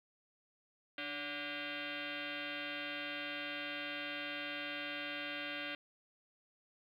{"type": "tone with frequency modulation", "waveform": "sine", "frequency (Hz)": 575, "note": "D5", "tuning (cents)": -37, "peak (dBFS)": -39, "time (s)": [0.98, 5.75], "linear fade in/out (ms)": 2, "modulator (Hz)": 435, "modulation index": 6.9, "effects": ["12-bit"]}